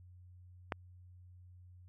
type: click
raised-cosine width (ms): 0.5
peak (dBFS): -19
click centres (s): 0.722
effects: added 90 Hz sine -54 dBFS peak until 1.88 s